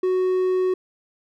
triangle tone, 370 Hz, F#4, in tune, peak -16 dBFS, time 0.03-0.74 s, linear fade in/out 5 ms, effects none

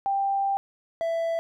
sine / triangle tone pair in turn, 789 / 663.5 Hz, G5 / E5, +11 / +11 cents, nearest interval minor third, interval 300 cents, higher first, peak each -22 dBFS, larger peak neither, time 0.06-0.57 / 1.01-1.39 s, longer first, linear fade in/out 0 ms, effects none

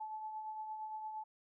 sine tone with tremolo, 866 Hz, A5, 28 cents flat, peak -39 dBFS, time 0-1.24 s, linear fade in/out 10 ms, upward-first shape triangle, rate 8.7 Hz, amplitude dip 45%, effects none

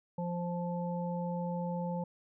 harmonic tone, 174.61 Hz, F3, in tune, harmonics 1 / 3 / 5, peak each -34 / -39 / -41 dBFS, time 0.18-2.04 s, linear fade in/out 5 ms, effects none

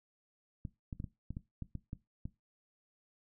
clicks, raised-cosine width 5 ms, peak -28 dBFS, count 10, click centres 0.652 / 0.928 / 1.001 / 1.042 / 1.306 / 1.369 / 1.623 / 1.753 / 1.931 / 2.255 s, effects noise-tail reverb RT60 0.2 s tail -17 dB re dry

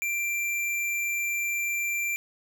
square tone, 2359 Hz, D7, 7 cents sharp, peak -27 dBFS, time 0.02-2.16 s, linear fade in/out 0 ms, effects none

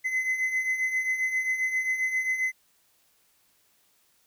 triangle beating tone pair, 2034 / 2041.5 Hz, C7 / C7, -50 / -43 cents, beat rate 7.5 Hz, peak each -31 / -24 dBFS, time 0.04-2.52 s, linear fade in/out 20 ms, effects white hiss -66 dBFS RMS until 4.26 s

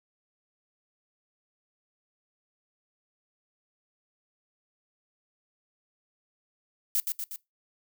violet noise with echo, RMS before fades -26 dBFS, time 6.95-7 s, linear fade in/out 0 ms, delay 120 ms, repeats 3, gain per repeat -4 dB, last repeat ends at 7.36 s, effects noise-tail reverb RT60 0.2 s tail -22 dB re dry

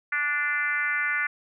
sine tone with frequency modulation, 1760 Hz, A6, in tune, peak -23 dBFS, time 0.12-1.27 s, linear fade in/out 5 ms, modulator 299 Hz, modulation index 1.5, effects none

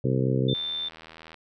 harmonic tone, 65.4 Hz, C2, in tune, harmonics 2 / 3 / 4 / 5 / 6 / 7 / 8, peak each -24 / -30 / -30 / -33 / -31 / -31 / -35 dBFS, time 0.04-0.54 s, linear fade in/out 5 ms
sine tone, 3564 Hz, A7, 22 cents sharp, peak -28 dBFS, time 0.48-0.89 s, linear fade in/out 10 ms
click train, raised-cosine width 0.3 ms, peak -28 dBFS, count 65, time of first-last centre 0.55-1.343 s, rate 80.7 Hz
effects none

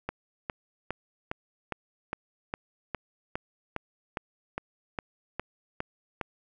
click train, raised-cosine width 0.5 ms, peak -16 dBFS, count 16, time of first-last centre 0.09-6.212 s, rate 2.45 Hz, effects none

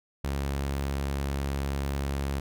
sawtooth tone, 69.3 Hz, C#2, in tune, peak -24 dBFS, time 0.24-2.4 s, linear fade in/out 5 ms, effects none

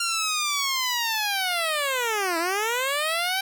10% pulse linear two-way sweep, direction down then up, 1396.9 to 322.8 to 781 Hz, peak -15 dBFS, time 0-3.41 s, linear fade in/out 5 ms, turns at 2.38 s, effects none

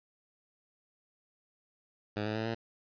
10% pulse tone with pitch steps, 104.7 / 107.77 / 110.93 / 114.18 Hz, G#2 / A2 / A2 / A#2, +15 / -35 / +15 / -35 cents, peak -24 dBFS, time 2.16-2.548 s, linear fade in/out 10 ms, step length 97 ms, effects resampled to 11025 Hz + 10-bit

